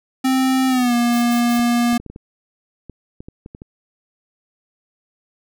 square tone with pitch glide, 261.6 to 238.5 Hz, C4 to A#3, 0 to +40 cents, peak -15 dBFS, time 0.24-1.98 s, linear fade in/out 10 ms, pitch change -160 cents, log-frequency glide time 0.68-0.94 s
blue noise bursts, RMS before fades -34 dBFS, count 3, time 1.12-1.594 s, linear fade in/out 20 ms, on 110 ms, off 72 ms
clicks, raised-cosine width 3 ms, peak -22 dBFS, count 12, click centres 1.594 / 1.929 / 2 / 2.063 / 2.1 / 2.161 / 2.897 / 3.205 / 3.285 / 3.461 / 3.549 / 3.619 s
effects none

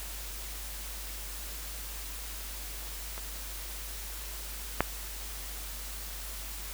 clicks, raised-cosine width 0.5 ms, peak -26 / -8 dBFS, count 2, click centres 3.179 / 4.806 s, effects added 50 Hz sine -41 dBFS peak until 6.73 s + white hiss -42 dBFS RMS until 6.73 s

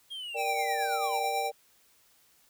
triangle linear sweep, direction down, 3271 to 666 Hz, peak -35 dBFS, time 0.1-1.27 s, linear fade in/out 20 ms
sine chord, G minor, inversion first, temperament equal, 466.2 / 587.3 / 784 Hz, Bb4 / D5 / G5, 0 / 0 / 0 cents, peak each -36 dBFS, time 0.34-1.52 s, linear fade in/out 20 ms
square tone with tremolo, 784 Hz, G5, in tune, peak -27 dBFS, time 0.36-1.51 s, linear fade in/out 50 ms, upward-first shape triangle, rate 9.1 Hz, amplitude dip 40%
effects white hiss -64 dBFS RMS until 2.49 s

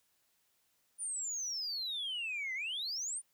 sine exponential two-way sweep, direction down then up, 9600 to 2000 to 9600 Hz, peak -34 dBFS, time 0.98-3.22 s, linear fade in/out 50 ms, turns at 2.54 s, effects tanh soft clip ceiling -33 dBFS + white hiss -75 dBFS RMS until 3.33 s

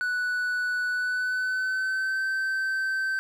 triangle tone with pitch glide, 1481 to 1548.4 Hz, F#6 to G6, +1 to -22 cents, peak -23 dBFS, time 0.01-3.19 s, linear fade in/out 0 ms, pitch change +77 cents, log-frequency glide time 0.89-2.24 s, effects none

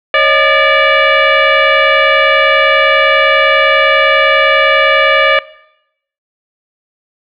sine tone with frequency modulation, 550 Hz, C#5, 14 cents flat, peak -6 dBFS, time 0.14-5.39 s, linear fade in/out 2 ms, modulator 585 Hz, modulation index 3.9, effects noise-tail reverb RT60 0.8 s tail -19 dB re dry

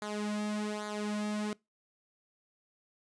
sawtooth tone with flanger, 210 Hz, G#3, 19 cents sharp, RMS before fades -35 dBFS, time 0.02-1.53 s, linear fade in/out 0 ms, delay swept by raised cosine 0.36 to 2.76 ms, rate 1.2 Hz, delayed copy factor -0.75, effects noise-tail reverb RT60 0.2 s tail -23 dB re dry + resampled to 22050 Hz

